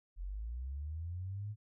sine linear sweep, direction up, 42.01 to 107.9 Hz, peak -38 dBFS, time 0.16-1.56 s, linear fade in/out 50 ms, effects none

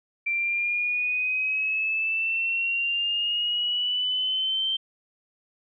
sine exponential sweep, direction up, 2349 to 3136 Hz, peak -23 dBFS, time 0.26-4.77 s, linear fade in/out 10 ms, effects none

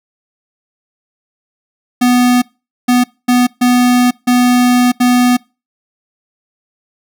square tone bursts at uneven times, 246.9 Hz, B3, in tune, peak -8 dBFS, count 6, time 2.01-2.42 / 2.88-3.04 / 3.28-3.47 / 3.61-4.11 / 4.27-4.92 / 5-5.37 s, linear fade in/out 10 ms, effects noise-tail reverb RT60 0.3 s tail -25 dB re dry

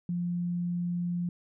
sine tone, 174.9 Hz, F3, 3 cents sharp, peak -28 dBFS, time 0.09-1.29 s, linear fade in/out 2 ms, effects none

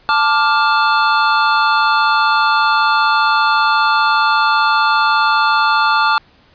square chord, D minor, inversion second, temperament just, 881 / 1174.7 / 1409.6 Hz, A5 / D6 / F6, +2 / 0 / +16 cents, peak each -16 dBFS, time 0.09-6.18 s, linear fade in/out 0 ms, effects pink hiss -50 dBFS RMS until 6.54 s + resampled to 11025 Hz

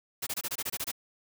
white noise bursts, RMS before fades -33 dBFS, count 10, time 0.22-0.916 s, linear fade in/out 10 ms, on 48 ms, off 24 ms, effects none

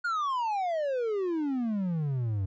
triangle exponential sweep, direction down, 1457 to 92.5 Hz, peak -25 dBFS, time 0.04-2.46 s, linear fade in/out 10 ms, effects resampled to 16000 Hz

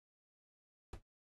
brown noise with exponential decay, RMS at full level -36 dBFS, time 0.93-1.02 s, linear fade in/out 2 ms, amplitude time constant 19 ms, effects AAC 32 kbps

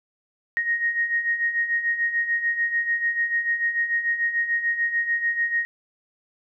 sine beating tone pair, 1864.7 / 1871.5 Hz, A#6 / A#6, 0 / +6 cents, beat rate 6.8 Hz, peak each -28 / -22 dBFS, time 0.57-5.65 s, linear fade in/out 0 ms, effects none

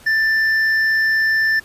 sine tone with hard clipping, 1772 Hz, A6, 12 cents sharp, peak -15 dBFS, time 0.06-1.6 s, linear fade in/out 10 ms, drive 4 dB, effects pink hiss -45 dBFS RMS until 1.64 s + resampled to 32000 Hz

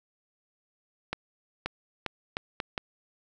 accelerating click train, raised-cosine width 0.3 ms, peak -14 dBFS, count 6, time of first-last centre 1.13-2.778 s, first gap 530 ms, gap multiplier 0.76, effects none

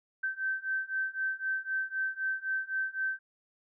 sine beating tone pair, 1547 / 1550.9 Hz, G6 / G6, -23 / -19 cents, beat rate 3.9 Hz, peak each -34 / -33 dBFS, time 0.23-3.19 s, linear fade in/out 10 ms, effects none

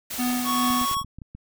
white noise, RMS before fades -32 dBFS, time 0.1-0.95 s, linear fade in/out 10 ms
square tone with tremolo, 247.9 Hz, B3, 7 cents sharp, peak -23 dBFS, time 0.18-0.86 s, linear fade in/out 20 ms, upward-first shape sine, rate 2.5 Hz, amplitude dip 45%
square tone, 1108.7 Hz, C#6, in tune, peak -24 dBFS, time 0.44-1.04 s, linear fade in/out 50 ms
clicks, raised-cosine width 5 ms, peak -27 dBFS, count 9, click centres 0.704 / 0.815 / 0.914 / 0.968 / 1.015 / 1.046 / 1.186 / 1.218 / 1.35 s
effects none

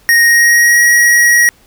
square tone with pitch glide, 1864.7 to 1901.7 Hz, A#6 to A#6, 0 to +34 cents, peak -6 dBFS, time 0.09-1.49 s, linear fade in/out 0 ms, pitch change +34 cents, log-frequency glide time 0.2-0.83 s, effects pink hiss -48 dBFS RMS until 1.66 s

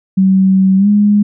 sine tone with pitch glide, 190.5 to 206.5 Hz, G3 to G#3, -49 to -10 cents, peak -6 dBFS, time 0.17-1.23 s, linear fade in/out 10 ms, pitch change +139 cents, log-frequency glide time 0.77-0.88 s, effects none

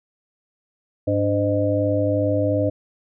harmonic tone with a mistuned harmonic, 102.7 Hz, G#2, 19 cents flat, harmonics 1 / 3 / 5 / 6, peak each -23 / -23 / -23 / -23 dBFS, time 1.07-2.7 s, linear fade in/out 10 ms, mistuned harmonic 3, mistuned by -77 cents, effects none

